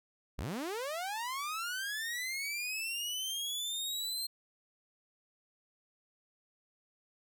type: linear sweep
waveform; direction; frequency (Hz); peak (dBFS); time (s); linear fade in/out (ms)
sawtooth; up; 38.89 to 4186; -32; 0.38-4.27; 10
effects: none